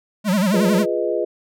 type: tone with vibrato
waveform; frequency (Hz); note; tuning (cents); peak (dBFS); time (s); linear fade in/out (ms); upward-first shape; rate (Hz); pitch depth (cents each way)
square; 196; G3; 0; -16; 0.24-0.86; 50; sine; 11; 170
type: chord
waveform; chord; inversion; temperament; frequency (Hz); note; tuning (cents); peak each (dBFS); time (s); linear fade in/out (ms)
sine; F half-diminished seventh; none; equal; 349.2 / 415.3 / 493.9 / 622.3; F4 / Ab4 / Cb5 / Eb5; 0 / 0 / 0 / 0; -24; 0.53-1.25; 10
effects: none